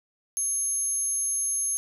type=tone cluster; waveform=sine; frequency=6410 / 10230 / 11190 Hz; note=G8 / D#9 / F9; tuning=+38 / +47 / +2 cents; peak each=-29 dBFS; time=0.37-1.77 s; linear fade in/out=0 ms; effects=9-bit